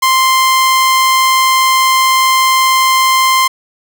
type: tone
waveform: sawtooth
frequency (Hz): 1046.5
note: C6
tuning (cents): 0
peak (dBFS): -4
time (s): 0.02-3.48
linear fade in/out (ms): 10
effects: none